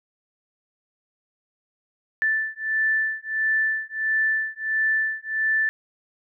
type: beating tone pair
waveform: sine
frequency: 1760 / 1761.5 Hz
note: A6 / A6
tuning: 0 / +1 cents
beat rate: 1.5 Hz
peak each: -24 dBFS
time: 2.22-5.69 s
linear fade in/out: 0 ms
effects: none